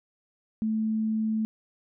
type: tone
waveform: sine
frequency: 219 Hz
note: A3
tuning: 8 cents flat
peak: -24 dBFS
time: 0.62-1.45 s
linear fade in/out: 0 ms
effects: none